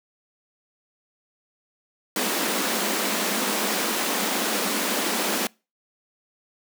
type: high-pass noise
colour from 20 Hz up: pink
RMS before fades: -25 dBFS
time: 2.16-5.47 s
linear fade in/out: 2 ms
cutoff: 190 Hz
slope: 96 dB/octave
effects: noise-tail reverb RT60 0.3 s tail -26 dB re dry